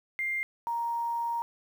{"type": "tone pair in turn", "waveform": "sine", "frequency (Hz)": [2100, 935.4], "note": ["C7", "A#5"], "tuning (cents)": [6, 6], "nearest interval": "octave + major second", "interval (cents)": 1400, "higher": "first", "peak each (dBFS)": -28, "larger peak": "neither", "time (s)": [[0.19, 0.43], [0.67, 1.42]], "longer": "second", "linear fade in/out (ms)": 0, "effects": ["9-bit"]}